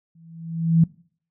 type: tone with exponential growth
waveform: sine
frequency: 164.81 Hz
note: E3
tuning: in tune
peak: -10 dBFS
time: 0.15-0.84 s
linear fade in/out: 5 ms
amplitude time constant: 150 ms
effects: noise-tail reverb RT60 0.5 s tail -22 dB re dry